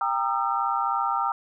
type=tone cluster; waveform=sine; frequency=793 / 928 / 1217 / 1340 Hz; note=G5 / A#5 / D#6 / E6; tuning=+20 / -8 / -39 / +28 cents; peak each=-28 dBFS; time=0.01-1.32 s; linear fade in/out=2 ms; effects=none